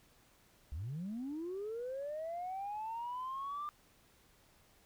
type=linear sweep; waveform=sine; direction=up; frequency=63.1 to 1201 Hz; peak=-37 dBFS; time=0.72-3.69 s; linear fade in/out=0 ms; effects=tanh soft clip ceiling -35 dBFS + pink hiss -67 dBFS RMS until 4.85 s